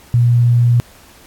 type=tone; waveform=sine; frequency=120 Hz; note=B2; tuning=49 cents flat; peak=-8 dBFS; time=0.14-0.8 s; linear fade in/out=0 ms; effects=pink hiss -44 dBFS RMS until 1.26 s + AAC 64 kbps